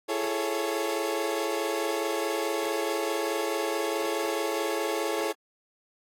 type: chord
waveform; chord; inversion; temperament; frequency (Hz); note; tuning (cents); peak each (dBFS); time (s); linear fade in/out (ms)
30% pulse; A major seventh; second; equal with one note detuned; 336.9 / 415.3 / 440 / 554.4; E4 / G#4 / A4 / C#5; +38 / 0 / 0 / 0; -30; 0.08-5.33; 20
effects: AAC 48 kbps